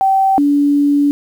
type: tone pair in turn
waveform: sine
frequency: 773 / 287.2 Hz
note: G5 / D4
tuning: -24 / -39 cents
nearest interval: octave + perfect fourth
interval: 1715 cents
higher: first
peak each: -9 dBFS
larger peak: neither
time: 0.01-0.38 / 0.38-1.11 s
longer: second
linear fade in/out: 0 ms
effects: 7-bit